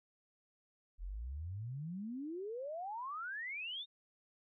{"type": "exponential sweep", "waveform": "sine", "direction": "up", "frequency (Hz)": [40.06, 3729], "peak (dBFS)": -40, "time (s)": [0.98, 3.86], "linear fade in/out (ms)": 50, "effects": []}